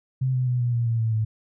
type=tone with pitch steps; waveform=sine; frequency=130.4 / 127.2 / 124.08 / 121.04 / 118.07 / 115.17 / 112.35 / 109.59 Hz; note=C3 / C3 / B2 / B2 / A#2 / A#2 / A2 / A2; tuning=-5 / -48 / +9 / -34 / +23 / -20 / +37 / -6 cents; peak=-20 dBFS; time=0.21-1.25 s; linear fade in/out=10 ms; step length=130 ms; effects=none